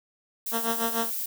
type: noise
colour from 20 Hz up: violet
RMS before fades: -31 dBFS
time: 0.46-1.26 s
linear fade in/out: 5 ms
type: tone with tremolo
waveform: 10% pulse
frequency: 229.2 Hz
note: A#3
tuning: 29 cents flat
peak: -16 dBFS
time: 0.51-1.11 s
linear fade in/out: 50 ms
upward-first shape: sine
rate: 6.7 Hz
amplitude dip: 80%
effects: none